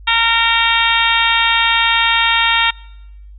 harmonic tone, 460.1 Hz, A#4, 23 cents flat, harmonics 2 / 3 / 4 / 5 / 6 / 7 / 8, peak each -19 / -19 / -19 / -19 / -19 / -19 / -19 dBFS, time 0.07-2.71 s, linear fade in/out 10 ms, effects noise-tail reverb RT60 1.0 s tail -25 dB re dry + added 50 Hz sine -34 dBFS peak until 3.38 s

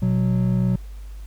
triangle tone pair together, 123.47 / 185 Hz, B2 / F#3, 0 / 0 cents, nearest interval perfect fifth, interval 700 cents, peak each -18 dBFS, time 0.02-0.76 s, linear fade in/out 5 ms, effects added 50 Hz sine -33 dBFS peak until 1.26 s + pink hiss -54 dBFS RMS until 1.26 s

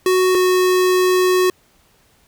square tone pair in turn, 370 / 367.4 Hz, F#4 / F#4, 0 / -12 cents, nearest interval unison, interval 12 cents, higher first, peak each -13 dBFS, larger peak neither, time 0.06-0.35 / 0.35-1.5 s, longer second, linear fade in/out 2 ms, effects pink hiss -56 dBFS RMS until 2.27 s

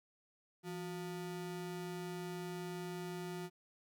square ring-modulated tone, 266 Hz, C4, 29 cents sharp, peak -39 dBFS, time 0.63-3.5 s, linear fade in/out 50 ms, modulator 97.2 Hz, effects 13-bit

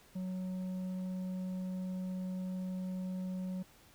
sine tone with tanh clipping, 185 Hz, F#3, in tune, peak -37 dBFS, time 0.15-3.63 s, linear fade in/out 10 ms, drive 6 dB, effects pink hiss -62 dBFS RMS until 3.94 s

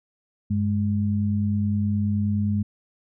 sine tone pair together, 98.1 / 207.7 Hz, G2 / G#3, +2 / 0 cents, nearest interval octave + minor second, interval 1298 cents, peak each -23 dBFS, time 0.5-2.63 s, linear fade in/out 10 ms, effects none

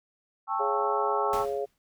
sine chord, A dominant seventh, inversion third, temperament just, 792 / 880 / 1100 / 1320 Hz, G5 / A5 / C#6 / E6, +18 / 0 / -14 / +2 cents, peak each -32 / -31 / -31 / -32 dBFS, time 0.47-1.46 s, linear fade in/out 50 ms
harmonic tone, 138.59 Hz, C#3, in tune, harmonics 3 / 4 / 5, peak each -30 / -33 / -35 dBFS, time 0.59-1.66 s, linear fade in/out 20 ms
pink noise with exponential decay, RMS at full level -37 dBFS, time 1.33-1.78 s, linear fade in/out 1 ms, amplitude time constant 97 ms
effects none

